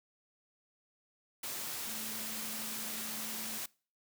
sine tone in noise, 219.4 Hz, A3, 5 cents flat, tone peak -49 dBFS, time 1.87-3.58 s, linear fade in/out 5 ms, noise white, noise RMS -40 dBFS, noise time 1.43-3.66 s, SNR -12 dB, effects noise-tail reverb RT60 0.4 s tail -24 dB re dry + high-pass 100 Hz 12 dB/octave

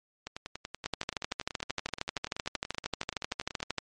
two click trains, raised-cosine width 0.2 ms, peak -20 / -13 dBFS, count 36 / 39, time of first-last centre 0.27-3.603 / 0.86-3.783 s, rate 10.5 / 13 Hz, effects MP3 48 kbps

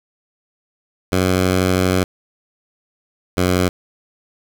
10% pulse tone pair in turn, 92.5 / 90.96 Hz, F#2 / F#2, 0 / -29 cents, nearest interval unison, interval 29 cents, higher first, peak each -6 dBFS, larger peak neither, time 1.12-2.04 / 3.37-3.69 s, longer first, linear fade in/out 5 ms, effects none

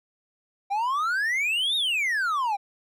triangle exponential two-way sweep, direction up then down, 773 to 3791 to 773 Hz, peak -21 dBFS, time 0.7-2.57 s, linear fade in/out 20 ms, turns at 1.76 s, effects none

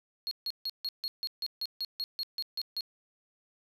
triangle tone bursts, 4300 Hz, C8, 47 cents sharp, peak -30 dBFS, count 14, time 0.27-2.808 s, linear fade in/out 0 ms, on 42 ms, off 150 ms, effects none

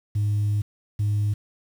sine tone bursts at uneven times, 103.83 Hz, G#2, in tune, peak -18 dBFS, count 2, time 0.15-0.62 / 0.99-1.34 s, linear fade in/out 10 ms, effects tanh soft clip ceiling -18 dBFS + 8-bit

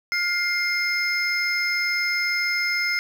triangle tone cluster, 1419 / 2107 / 5180 Hz, F6 / C7 / E8, +27 / +12 / -31 cents, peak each -27 / -21 / -27 dBFS, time 0.12-2.99 s, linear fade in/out 0 ms, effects none

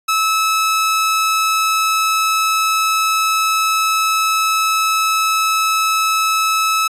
sawtooth tone, 1300 Hz, E6, 24 cents flat, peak -10 dBFS, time 0.08-6.88 s, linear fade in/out 10 ms, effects resampled to 32000 Hz

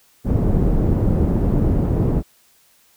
pink low-pass noise, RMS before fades -17 dBFS, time 0.24-2.23 s, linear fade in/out 50 ms, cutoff 340 Hz, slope 12 dB/octave, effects white hiss -56 dBFS RMS until 2.96 s

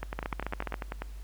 two click trains, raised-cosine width 0.5 ms, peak -17 / -19 dBFS, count 9 / 11, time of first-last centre 0.19-0.742 / 0.03-1.02 s, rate 14.5 / 10.1 Hz, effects added 50 Hz sine -39 dBFS peak until 1.23 s + pink hiss -58 dBFS RMS until 1.23 s

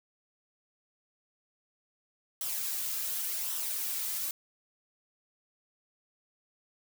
blue noise with flanger, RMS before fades -34 dBFS, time 2.41-4.31 s, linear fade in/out 2 ms, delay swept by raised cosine 0.43 to 2.73 ms, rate 0.89 Hz, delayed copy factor -0.5, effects none

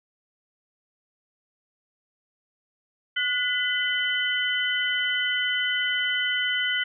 sine tone cluster, 1462 / 2008 / 3037 Hz, F#6 / B6 / F#7, -21 / +28 / +44 cents, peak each -27 dBFS, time 3.16-6.84 s, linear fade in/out 10 ms, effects none

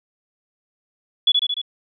sine tone with echo, 3408 Hz, G#7, 44 cents sharp, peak -11 dBFS, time 1.27-1.32 s, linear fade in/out 5 ms, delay 74 ms, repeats 4, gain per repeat -3 dB, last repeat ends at 1.616 s, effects none

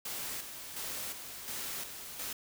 white noise with tremolo, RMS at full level -39 dBFS, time 0.05-2.33 s, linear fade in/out 5 ms, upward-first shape square, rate 1.4 Hz, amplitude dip 50%, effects none

